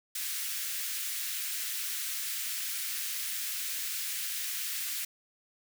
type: high-pass noise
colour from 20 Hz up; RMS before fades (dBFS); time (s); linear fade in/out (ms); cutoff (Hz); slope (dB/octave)
white; -35; 0.15-5.05; 5; 1600; 24
effects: none